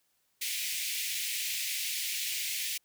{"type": "high-pass noise", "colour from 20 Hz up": "pink", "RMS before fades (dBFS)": -34, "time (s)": [0.41, 2.78], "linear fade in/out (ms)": 10, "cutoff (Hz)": 2100, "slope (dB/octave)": 48, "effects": ["white hiss -74 dBFS RMS until 2.84 s"]}